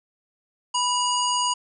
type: harmonic tone with a mistuned harmonic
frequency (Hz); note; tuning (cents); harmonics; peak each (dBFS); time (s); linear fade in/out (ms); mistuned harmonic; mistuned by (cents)
963; B5; -44; 1 / 3 / 5 / 7 / 9; -23 / -27 / -30 / -29 / -33; 0.74-1.54; 10; 1; +40
effects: none